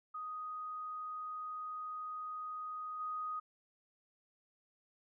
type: tone with level steps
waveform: sine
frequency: 1247 Hz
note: D#6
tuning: 3 cents sharp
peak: -40 / -37 dBFS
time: 0.14-3.4 s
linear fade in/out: 10 ms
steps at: 2.99 s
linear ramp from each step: 20 ms
effects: none